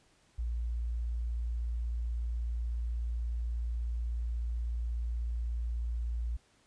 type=tone; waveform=sine; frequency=58.2 Hz; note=A#1; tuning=2 cents flat; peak=-31 dBFS; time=0.38-6.37 s; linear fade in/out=10 ms; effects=pink hiss -67 dBFS RMS until 6.66 s + resampled to 22050 Hz